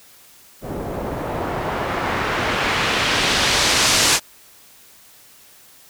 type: noise with low-pass filter sweep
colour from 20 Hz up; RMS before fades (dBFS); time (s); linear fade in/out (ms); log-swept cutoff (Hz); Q
white; -20; 0.61-4.2; 50; 420 to 7800; 0.87
effects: white hiss -48 dBFS RMS until 5.89 s